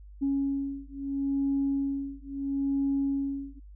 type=beating tone pair; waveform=sine; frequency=276.1 / 276.85 Hz; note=C#4 / C#4; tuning=-7 / -2 cents; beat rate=0.75 Hz; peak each=-29 dBFS; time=0.21-3.6 s; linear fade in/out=20 ms; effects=tanh soft clip ceiling -19 dBFS + added 50 Hz sine -45 dBFS peak until 3.75 s